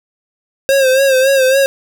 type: tone with vibrato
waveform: square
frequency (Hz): 533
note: C5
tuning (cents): +32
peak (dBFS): -9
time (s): 0.69-1.66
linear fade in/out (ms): 0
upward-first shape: sine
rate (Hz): 3.6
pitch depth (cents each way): 60
effects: none